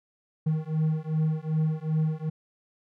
triangle beating tone pair, 155.56 / 158.16 Hz, D#3 / D#3, 0 / +29 cents, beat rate 2.6 Hz, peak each -25 dBFS, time 0.46-2.3 s, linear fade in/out 10 ms, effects none

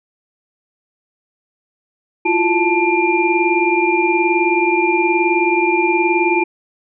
sine tone cluster, 338.4 / 357.3 / 877 / 2392 Hz, E4 / F4 / A5 / D7, +45 / +40 / -6 / +31 cents, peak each -18 dBFS, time 2.25-6.44 s, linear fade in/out 10 ms, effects none

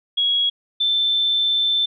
sine tone pair in turn, 3322 / 3542 Hz, G#7 / A7, 0 / +11 cents, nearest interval minor second, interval 111 cents, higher second, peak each -16 dBFS, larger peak neither, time 0.17-0.5 / 0.8-1.86 s, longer second, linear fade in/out 10 ms, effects none

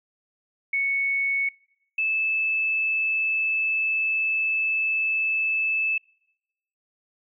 sine tone pair in turn, 2215 / 2621 Hz, C#7 / E7, -2 / -11 cents, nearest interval minor third, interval 291 cents, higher second, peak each -21 dBFS, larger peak neither, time 0.73-1.49 / 1.98-5.98 s, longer second, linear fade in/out 5 ms, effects noise-tail reverb RT60 0.9 s tail -26 dB re dry

